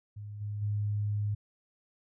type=tone with level steps; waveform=sine; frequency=103.83 Hz; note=G#2; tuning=in tune; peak=-39 / -33 / -28 dBFS; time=0.16-1.35 s; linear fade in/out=10 ms; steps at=0.4 / 0.61 s; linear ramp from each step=20 ms; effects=none